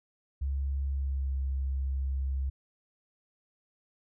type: tone with pitch glide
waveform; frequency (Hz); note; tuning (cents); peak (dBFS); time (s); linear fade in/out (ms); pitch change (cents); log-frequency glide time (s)
sine; 68.7 to 67.13; C#2 to C2; -15 to +45; -28; 0.41-2.5; 10; -40; 0.91-1.33
effects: none